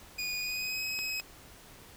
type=tone with pitch glide; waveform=25% pulse; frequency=2462 to 2546 Hz; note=D#7 to D#7; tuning=-19 to +39 cents; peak=-29 dBFS; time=0.18-1.21 s; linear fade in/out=10 ms; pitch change=+58 cents; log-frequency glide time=0.39-0.84 s
type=clicks; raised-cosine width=0.2 ms; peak=-24 dBFS; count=2; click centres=0.99 / 1.199 s
effects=pink hiss -53 dBFS RMS until 1.96 s